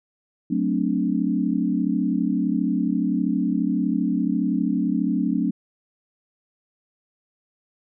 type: chord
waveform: sine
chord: D dominant seventh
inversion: first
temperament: equal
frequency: 185 / 220 / 261.6 / 293.7 Hz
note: F#3 / A3 / C4 / D4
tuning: 0 / 0 / 0 / 0 cents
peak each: -25 dBFS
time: 0.5-5.51 s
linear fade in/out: 10 ms
effects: none